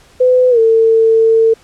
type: tone with pitch glide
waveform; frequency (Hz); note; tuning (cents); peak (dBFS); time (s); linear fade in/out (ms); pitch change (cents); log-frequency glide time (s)
sine; 505 to 449.9; B4 to A4; +39 to +39; -6; 0.2-1.54; 10; -200; 0.5-0.59
effects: pink hiss -46 dBFS RMS until 1.63 s + low-pass 9000 Hz 12 dB/octave